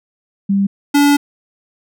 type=tone pair in turn; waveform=sine / square; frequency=197.7 / 287.2 Hz; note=G3 / D4; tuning=+15 / -39 cents; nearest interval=tritone; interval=646 cents; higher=second; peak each=-11 / -9 dBFS; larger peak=second; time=0.49-0.67 / 0.94-1.17 s; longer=second; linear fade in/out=10 ms; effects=none